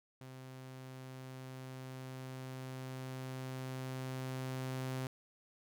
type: tone with level ramp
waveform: sawtooth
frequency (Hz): 130.2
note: C3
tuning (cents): -8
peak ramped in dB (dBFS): -45 to -33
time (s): 0.21-5.07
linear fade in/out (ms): 2
effects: none